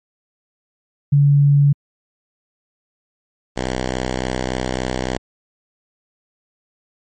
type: tone pair in turn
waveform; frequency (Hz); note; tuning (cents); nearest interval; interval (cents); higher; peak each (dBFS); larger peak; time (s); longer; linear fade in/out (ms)
sine / 5% pulse; 142.7 / 63.57; D3 / C2; -49 / -49; octave + major second; 1400; first; -9; neither; 1.12-1.73 / 3.56-5.18; second; 10
effects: MP3 32 kbps